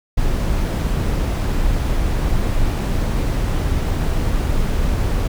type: noise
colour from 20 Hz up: brown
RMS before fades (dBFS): -18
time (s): 0.17-5.28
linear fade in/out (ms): 10
effects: none